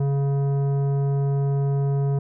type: tone with tanh clipping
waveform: triangle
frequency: 139.5 Hz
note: C#3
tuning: 11 cents sharp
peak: -21 dBFS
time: 0-2.19 s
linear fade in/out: 5 ms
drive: 16 dB
effects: none